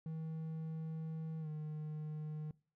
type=tone with pitch glide; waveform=triangle; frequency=159.8 to 153.29 Hz; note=D#3 to D#3; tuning=+47 to -25 cents; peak=-38 dBFS; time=0.06-2.51 s; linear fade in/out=2 ms; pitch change=-72 cents; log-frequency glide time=1.4-1.48 s; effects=noise-tail reverb RT60 0.4 s tail -22 dB re dry